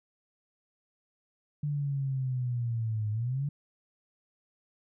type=linear two-way sweep; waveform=sine; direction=down then up; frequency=148.3 to 105 to 147 Hz; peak=-28 dBFS; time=1.63-3.49 s; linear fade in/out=5 ms; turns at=3.11 s; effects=none